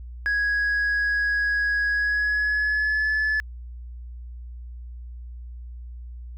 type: tone with pitch glide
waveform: sine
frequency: 1661.2 to 1726.7 Hz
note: G#6 to A6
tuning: 0 to -33 cents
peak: -18 dBFS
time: 0.26-3.4 s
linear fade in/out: 0 ms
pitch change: +67 cents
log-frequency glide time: 1.9-3.1 s
effects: tanh soft clip ceiling -19 dBFS + added 60 Hz sine -35 dBFS peak until 6.37 s